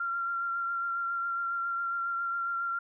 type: tone with vibrato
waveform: sine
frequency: 1377 Hz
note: F6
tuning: 25 cents flat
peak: -29 dBFS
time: 0-2.79 s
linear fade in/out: 5 ms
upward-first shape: triangle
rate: 7.3 Hz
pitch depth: 21 cents each way
effects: none